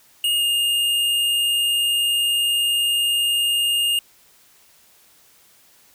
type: tone with pitch glide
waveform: square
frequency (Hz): 2853 to 2830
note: F7 to F7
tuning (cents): +36 to +22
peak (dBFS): -18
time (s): 0.24-3.99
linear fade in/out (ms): 2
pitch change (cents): -14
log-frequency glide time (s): 0.36-0.44
effects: white hiss -54 dBFS RMS until 5.94 s